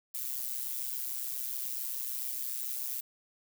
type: noise with amplitude modulation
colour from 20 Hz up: violet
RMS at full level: -33 dBFS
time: 0.14-3.01 s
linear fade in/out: 10 ms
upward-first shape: sine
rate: 127 Hz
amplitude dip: 75%
effects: none